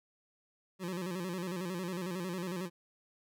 25% pulse tone with vibrato, 180 Hz, F#3, 47 cents flat, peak -32 dBFS, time 0.79-2.7 s, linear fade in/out 50 ms, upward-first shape square, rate 11 Hz, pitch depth 80 cents each way, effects none

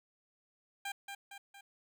15% pulse tone with echo, 797 Hz, G5, 28 cents sharp, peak -31 dBFS, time 0.85-0.92 s, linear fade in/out 5 ms, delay 230 ms, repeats 3, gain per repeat -5 dB, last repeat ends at 1.61 s, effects none

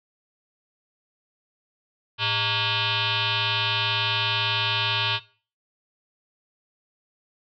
sine tone with frequency modulation, 110 Hz, A2, in tune, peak -21 dBFS, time 2.18-5.2 s, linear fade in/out 50 ms, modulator 513 Hz, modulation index 7.3, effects noise-tail reverb RT60 0.4 s tail -20 dB re dry

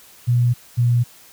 sine tone pair in turn, 121.2 / 120.36 Hz, B2 / B2, -32 / -44 cents, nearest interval unison, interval 12 cents, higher first, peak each -13 dBFS, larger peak neither, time 0.27-0.54 / 0.77-1.04 s, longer neither, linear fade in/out 20 ms, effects white hiss -47 dBFS RMS until 1.32 s

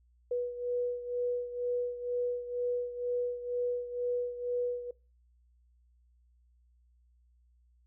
sine beating tone pair, 488.3 / 490.4 Hz, B4 / B4, -20 / -12 cents, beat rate 2.1 Hz, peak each -32 / -37 dBFS, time 0.31-4.91 s, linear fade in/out 5 ms, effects noise-tail reverb RT60 0.3 s tail -22 dB re dry + added 60 Hz sine -63 dBFS peak until 7.86 s

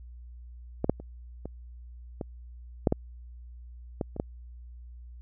clicks, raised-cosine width 2 ms, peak -13 / -8 / -28 / -23 / -19 / -8 / -11 / -15 / -25 / -14 dBFS, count 10, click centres 0.844 / 0.896 / 1 / 1.456 / 2.212 / 2.872 / 2.924 / 4.012 / 4.164 / 4.199 s, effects added 60 Hz sine -43 dBFS peak until 5.21 s

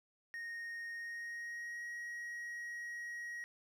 triangle tone with pitch glide, 1857 to 1896 Hz, A#6 to A#6, -7 to +29 cents, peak -40 dBFS, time 0.34-3.44 s, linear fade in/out 0 ms, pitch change +36 cents, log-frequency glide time 0.96-1.85 s, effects none

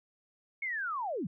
sine linear sweep, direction down, 2217 to 138.59 Hz, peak -32 dBFS, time 0.62-1.27 s, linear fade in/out 5 ms, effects none

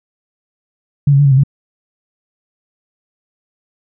sine tone with pitch steps, 143 / 138.4 / 144.2 / 138.5 / 131 / 139.5 Hz, D3 / C#3 / D3 / C#3 / C3 / C#3, -46 / -2 / -31 / -1 / +2 / +11 cents, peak -6 dBFS, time 1.07-1.436 s, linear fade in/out 5 ms, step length 61 ms, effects none

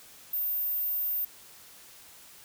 sine tone, 14620 Hz, A#9, 35 cents flat, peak -27 dBFS, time 0.33-1.25 s, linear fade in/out 5 ms, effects white hiss -52 dBFS RMS until 2.44 s

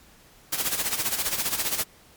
white noise with tremolo, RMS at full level -24 dBFS, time 0.52-1.84 s, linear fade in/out 10 ms, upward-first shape sine, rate 15 Hz, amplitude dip 70%, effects pink hiss -54 dBFS RMS until 2.16 s + MP3 96 kbps

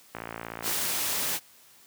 click train, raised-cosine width 0.5 ms, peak -20 dBFS, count 33, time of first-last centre 0.15-0.713 s, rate 56.8 Hz
white noise, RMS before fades -29 dBFS, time 0.62-1.4 s, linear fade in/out 50 ms
effects white hiss -56 dBFS RMS until 1.86 s + high-pass 80 Hz 12 dB/octave

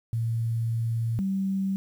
sine tone pair in turn, 114.7 / 193.29 Hz, A#2 / G3, -28 / -24 cents, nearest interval major sixth, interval 904 cents, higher second, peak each -24 / -24 dBFS, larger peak neither, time 0.13-1.19 / 1.19-1.76 s, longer first, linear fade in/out 0 ms, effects 9-bit

